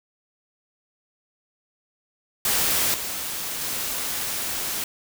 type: noise with level steps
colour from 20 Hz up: white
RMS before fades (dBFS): -22 / -30 / -28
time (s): 2.45-4.84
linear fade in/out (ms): 2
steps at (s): 2.94 / 3.61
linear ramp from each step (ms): 2
effects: none